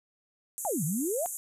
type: band-pass noise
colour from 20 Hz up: pink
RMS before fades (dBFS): -37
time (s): 0.58-1.37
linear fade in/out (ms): 0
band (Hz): 6600 to 13000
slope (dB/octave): 96
type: exponential two-way sweep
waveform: sine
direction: down then up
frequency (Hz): 886 to 140.5 to 735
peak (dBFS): -28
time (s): 0.65-1.26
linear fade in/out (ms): 0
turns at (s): 0.84
effects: none